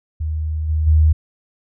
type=tone with level steps; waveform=sine; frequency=77.9 Hz; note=D#2; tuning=3 cents sharp; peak=-19 / -15 / -9 dBFS; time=0.2-1.13 s; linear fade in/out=10 ms; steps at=0.68 / 0.86 s; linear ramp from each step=20 ms; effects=none